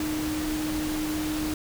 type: tone in noise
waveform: sine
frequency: 307.4 Hz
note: D#4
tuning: 21 cents flat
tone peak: -27 dBFS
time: 0-1.54 s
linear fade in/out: 2 ms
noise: pink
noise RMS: -34 dBFS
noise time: 0-1.54 s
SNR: +4 dB
effects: none